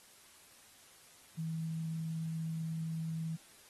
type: tone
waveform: sine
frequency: 161.8 Hz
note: E3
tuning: 32 cents flat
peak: -35 dBFS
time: 1.37-3.37 s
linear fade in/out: 20 ms
effects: white hiss -60 dBFS RMS until 3.69 s + AAC 32 kbps